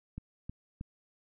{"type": "click train", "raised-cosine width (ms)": 5, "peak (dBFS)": -27, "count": 3, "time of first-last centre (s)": [0.18, 0.811], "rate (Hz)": 3.17, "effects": []}